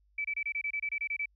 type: tone bursts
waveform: sine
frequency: 2308 Hz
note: D7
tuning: 31 cents flat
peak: -30 dBFS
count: 12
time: 0.18-1.258 s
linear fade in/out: 5 ms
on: 66 ms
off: 26 ms
effects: added 50 Hz sine -65 dBFS peak until 1.35 s